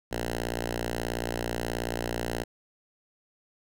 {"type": "tone with notch filter", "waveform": "5% pulse", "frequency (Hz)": 58.5, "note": "A#1", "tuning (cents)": 7, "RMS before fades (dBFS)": -32, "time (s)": [0.11, 2.44], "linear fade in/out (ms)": 10, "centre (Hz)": 180, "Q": 2, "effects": []}